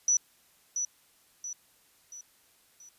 sine tone with echo, 5920 Hz, F#8, in tune, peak -21 dBFS, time 0.08-0.17 s, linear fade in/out 2 ms, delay 680 ms, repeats 4, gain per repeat -7 dB, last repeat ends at 2.89 s, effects white hiss -64 dBFS RMS until 2.98 s + resampled to 32000 Hz

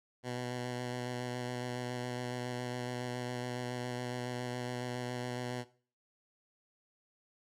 10% pulse tone with vibrato, 123.7 Hz, B2, 3 cents sharp, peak -28 dBFS, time 0.23-5.65 s, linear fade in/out 50 ms, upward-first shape square, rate 7.2 Hz, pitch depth 12 cents each way, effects noise-tail reverb RT60 0.4 s tail -17 dB re dry + low-pass 9000 Hz 12 dB/octave

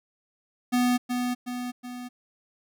square tone with echo, 246.9 Hz, B3, in tune, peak -21 dBFS, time 0.72-0.98 s, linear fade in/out 20 ms, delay 370 ms, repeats 3, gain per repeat -5 dB, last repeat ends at 2.09 s, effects none

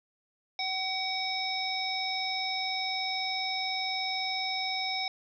harmonic tone, 757 Hz, F#5, 39 cents sharp, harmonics 1 / 3 / 5 / 7, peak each -35 / -35 / -35 / -35 dBFS, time 0.59-5.08 s, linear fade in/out 2 ms, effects none

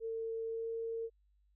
sine tone with pitch glide, 451.6 to 455.3 Hz, A4 to A#4, +45 to -41 cents, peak -36 dBFS, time 0-1.1 s, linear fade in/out 50 ms, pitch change +14 cents, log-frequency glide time 0.46-0.68 s, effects added 50 Hz sine -68 dBFS peak until 1.55 s

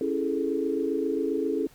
sine chord, A major seventh, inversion first, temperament just, 275 / 330 / 412.5 / 440 Hz, C#4 / E4 / G#4 / A4, -14 / +2 / -12 / 0 cents, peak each -30 dBFS, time 0.01-1.67 s, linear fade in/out 2 ms, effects pink hiss -56 dBFS RMS until 1.74 s

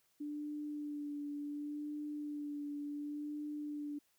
sine tone with vibrato, 293.7 Hz, D4, in tune, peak -39 dBFS, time 0.2-3.99 s, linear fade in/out 10 ms, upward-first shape sine, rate 0.69 Hz, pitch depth 21 cents each way, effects white hiss -75 dBFS RMS until 4.18 s

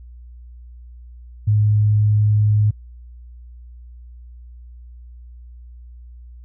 sine tone, 105.5 Hz, G#2, 28 cents sharp, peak -12 dBFS, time 1.47-2.71 s, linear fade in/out 10 ms, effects added 60 Hz sine -37 dBFS peak until 6.44 s

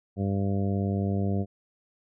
harmonic tone, 98.7 Hz, G2, 12 cents sharp, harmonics 1 / 2 / 3 / 4 / 5 / 6 / 7, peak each -27 / -28 / -36 / -36 / -39 / -41 / -40 dBFS, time 0.16-1.46 s, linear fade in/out 50 ms, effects none

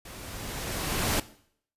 pink noise with level ramp, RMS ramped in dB -44 to -25 dBFS, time 0.05-1.2 s, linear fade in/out 5 ms, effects noise-tail reverb RT60 0.6 s tail -17 dB re dry + resampled to 32000 Hz

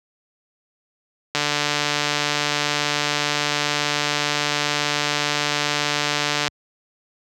click train, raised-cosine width 0.2 ms, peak -3 dBFS, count 755, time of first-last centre 1.35-6.479 s, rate 147 Hz, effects high-pass 80 Hz 12 dB/octave

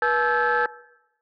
sine tone cluster, 483.9 / 858 / 1315 / 1570 / 1723 Hz, B4 / A5 / E6 / G6 / A6, -35 / -44 / -5 / +2 / -37 cents, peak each -24 dBFS, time 0.02-0.66 s, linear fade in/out 2 ms, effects noise-tail reverb RT60 0.9 s tail -20 dB re dry + tanh soft clip ceiling -12 dBFS

